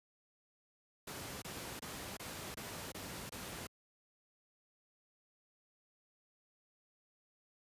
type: noise bursts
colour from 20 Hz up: pink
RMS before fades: -45 dBFS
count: 7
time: 1.07-3.67 s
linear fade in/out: 5 ms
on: 350 ms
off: 25 ms
effects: high-pass 80 Hz 12 dB/octave + resampled to 32000 Hz